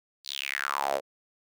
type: tone with high-pass filter sweep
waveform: sawtooth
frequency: 69.3 Hz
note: C#2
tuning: in tune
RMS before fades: -31 dBFS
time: 0.24-1.01 s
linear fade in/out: 50 ms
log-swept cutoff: 4600 to 510 Hz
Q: 5.5
effects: none